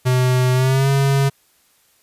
square tone with pitch glide, 127 to 137.7 Hz, B2 to C#3, +49 to -11 cents, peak -14 dBFS, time 0.05-1.3 s, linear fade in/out 20 ms, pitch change +140 cents, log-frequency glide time 0.53-0.89 s, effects white hiss -58 dBFS RMS until 2.02 s + resampled to 32000 Hz

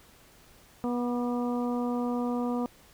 harmonic tone with a mistuned harmonic, 243.3 Hz, B3, 26 cents flat, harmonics 1 / 2 / 3 / 4 / 5, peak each -28 / -34 / -38 / -40 / -42 dBFS, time 0.84-2.66 s, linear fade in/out 0 ms, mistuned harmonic 5, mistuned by -18 cents, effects pink hiss -57 dBFS RMS until 2.93 s

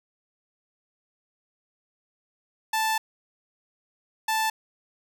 sawtooth tone bursts at uneven times, 880 Hz, A5, in tune, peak -19 dBFS, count 2, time 2.73-2.98 / 4.28-4.5 s, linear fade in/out 5 ms, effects none

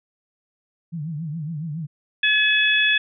sine tone with vibrato, 157 Hz, D#3, 16 cents sharp, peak -26 dBFS, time 0.92-1.87 s, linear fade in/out 20 ms, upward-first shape triangle, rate 7.2 Hz, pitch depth 170 cents each way
harmonic tone, 853 Hz, G#5, 46 cents sharp, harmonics 2 / 3 / 4, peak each -19 / -20 / -21 dBFS, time 2.23-2.98 s, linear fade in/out 5 ms
effects none

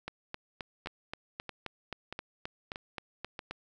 two click trains, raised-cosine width 0.3 ms, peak -23 / -21 dBFS, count 5 / 14, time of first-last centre 0.86-3.392 / 0.08-3.51 s, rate 1.58 / 3.79 Hz, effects none

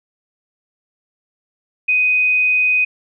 sine tone, 2500 Hz, D#7, 8 cents sharp, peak -12 dBFS, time 1.88-2.85 s, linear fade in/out 10 ms, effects none

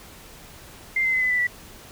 sine tone with pitch steps, 2093 / 2065 / 2038 / 2011 / 1984.7 / 1958.5 Hz, C7 / C7 / C7 / B6 / B6 / B6, 0 / -23 / -46 / +31 / +8 / -15 cents, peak -19 dBFS, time 0.96-1.47 s, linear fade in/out 5 ms, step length 85 ms, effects pink hiss -45 dBFS RMS until 1.91 s

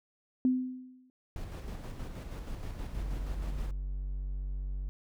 sine tone with exponential decay, 255.2 Hz, C4, 43 cents flat, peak -21 dBFS, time 0.45-1.1 s, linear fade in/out 1 ms, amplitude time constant 140 ms
brown noise with tremolo, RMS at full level -39 dBFS, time 1.36-3.71 s, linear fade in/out 2 ms, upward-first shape square, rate 6.3 Hz, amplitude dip 35%
triangle tone, 47.5 Hz, F#1, 46 cents sharp, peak -31 dBFS, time 2.93-4.89 s, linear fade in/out 0 ms
effects none

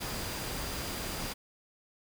sine tone in noise, 4813 Hz, D8, 42 cents sharp, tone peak -47 dBFS, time 0-1.34 s, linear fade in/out 20 ms, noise pink, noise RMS -37 dBFS, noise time 0-1.34 s, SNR -13 dB, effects none

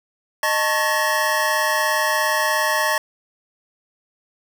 square tone cluster, 616 / 891 / 1101 / 1725 / 1885 Hz, D#5 / A5 / C#6 / A6 / A#6, -17 / +22 / -12 / -35 / +19 cents, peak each -25 dBFS, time 0.43-2.98 s, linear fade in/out 2 ms, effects none

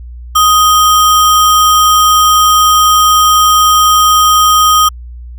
sine tone with sample-and-hold, 1248 Hz, D#6, 5 cents sharp, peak -4 dBFS, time 0.35-4.89 s, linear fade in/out 10 ms, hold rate 4410 Hz, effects added 60 Hz sine -25 dBFS peak until 5.38 s

